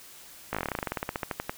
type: slowing click train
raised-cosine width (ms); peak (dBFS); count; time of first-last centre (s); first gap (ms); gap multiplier
0.5; -14; 22; 0.53-1.495; 17; 1.09
effects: white hiss -49 dBFS RMS until 1.57 s